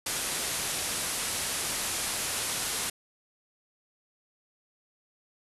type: low-pass noise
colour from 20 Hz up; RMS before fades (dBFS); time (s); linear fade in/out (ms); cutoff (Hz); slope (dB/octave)
white; -32; 0.06-2.9; 5; 12000; 96
effects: none